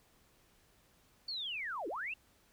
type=linear two-way sweep; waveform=sine; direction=down then up; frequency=4546 to 293.7 to 2801 Hz; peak=-37 dBFS; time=1.28-2.14 s; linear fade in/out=5 ms; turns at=1.88 s; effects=pink hiss -68 dBFS RMS until 2.52 s